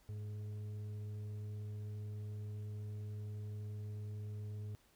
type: tone with frequency modulation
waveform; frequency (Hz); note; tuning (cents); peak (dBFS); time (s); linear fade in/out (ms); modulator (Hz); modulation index
sine; 103.83; G#2; 0; -40; 0.09-4.75; 0; 319; 0.27
effects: tanh soft clip ceiling -38 dBFS + pink hiss -70 dBFS RMS until 4.95 s